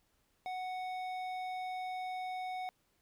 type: tone with hard clipping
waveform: triangle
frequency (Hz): 740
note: F#5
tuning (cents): 0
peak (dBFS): -39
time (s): 0.46-2.69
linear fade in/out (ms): 0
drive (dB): 14
effects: pink hiss -75 dBFS RMS until 3.01 s